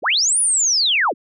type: linear two-way sweep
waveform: sine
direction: up then down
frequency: 156.5 to 9956 to 156.5 Hz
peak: -14 dBFS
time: 0.02-1.14 s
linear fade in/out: 50 ms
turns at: 0.4 s
effects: none